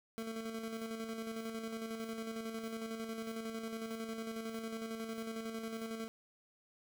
25% pulse tone with tremolo, 224.6 Hz, A3, 36 cents sharp, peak -35 dBFS, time 0.18-6.08 s, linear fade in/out 0 ms, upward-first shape square, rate 11 Hz, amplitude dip 40%, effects none

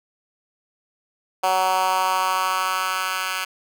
10% pulse tone with high-pass filter sweep, 186.9 Hz, F#3, 18 cents sharp, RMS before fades -22 dBFS, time 1.43-3.45 s, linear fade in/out 10 ms, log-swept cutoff 730 to 1700 Hz, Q 2.4, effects none

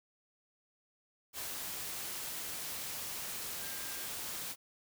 sine tone in noise, 1600 Hz, G6, 35 cents sharp, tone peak -52 dBFS, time 3.57-4.09 s, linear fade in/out 50 ms, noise white, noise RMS -41 dBFS, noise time 1.33-4.56 s, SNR -14 dB, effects none

